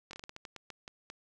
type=slowing click train; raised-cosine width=0.2 ms; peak=-27 dBFS; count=12; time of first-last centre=0.11-1.101 s; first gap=22 ms; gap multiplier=1.26; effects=none